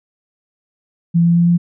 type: tone with pitch steps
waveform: sine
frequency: 169.3 / 170.48 / 171.66 / 172.86 Hz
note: E3 / F3 / F3 / F3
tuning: +46 / -41 / -30 / -17 cents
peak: -9 dBFS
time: 1.14-1.58 s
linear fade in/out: 20 ms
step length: 110 ms
effects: none